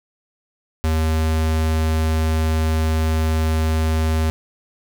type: tone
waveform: square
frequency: 79.4 Hz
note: D#2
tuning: 36 cents sharp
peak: -17 dBFS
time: 0.84-4.3 s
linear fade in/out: 0 ms
effects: none